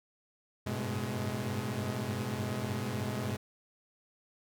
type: tone cluster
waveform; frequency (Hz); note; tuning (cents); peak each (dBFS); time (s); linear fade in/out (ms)
sawtooth; 96.9 / 100.3 / 110 / 126.1 / 210.7; G2 / G2 / A2 / B2 / G#3; -20 / +40 / 0 / +36 / +25; -38 / -39 / -37 / -33 / -34; 0.66-3.37; 10
effects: none